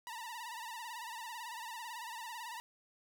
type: tone with vibrato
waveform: sawtooth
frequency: 932.3 Hz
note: A#5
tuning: in tune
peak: -39 dBFS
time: 0.07-2.6 s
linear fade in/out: 0 ms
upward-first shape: sine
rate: 18 Hz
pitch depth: 95 cents each way
effects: none